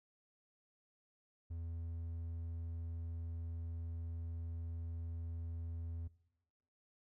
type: tone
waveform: triangle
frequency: 83.3 Hz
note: E2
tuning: 19 cents sharp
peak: -39 dBFS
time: 1.5-6.08 s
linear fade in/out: 10 ms
effects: noise-tail reverb RT60 0.9 s tail -20 dB re dry